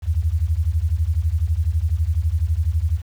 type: beating tone pair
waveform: sine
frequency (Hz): 74.7 / 86.7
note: D2 / F2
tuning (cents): +30 / -12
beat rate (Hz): 12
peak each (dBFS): -20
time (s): 0.02-3.02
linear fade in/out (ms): 50
effects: 8-bit